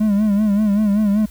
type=tone with vibrato; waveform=triangle; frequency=207.7 Hz; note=G#3; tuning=in tune; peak=-11 dBFS; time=0-1.26 s; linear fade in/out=10 ms; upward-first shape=sine; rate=5.2 Hz; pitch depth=79 cents each way; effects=added 60 Hz sine -38 dBFS peak until 1.3 s + white hiss -48 dBFS RMS until 1.3 s